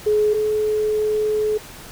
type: tone pair in turn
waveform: sine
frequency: 423.1 / 427.3 Hz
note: G#4 / G#4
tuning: +32 / +49 cents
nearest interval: unison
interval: 17 cents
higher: second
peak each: -14 / -17 dBFS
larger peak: first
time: 0.06-0.34 / 0.34-1.58 s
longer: second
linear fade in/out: 10 ms
effects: pink hiss -39 dBFS RMS until 1.91 s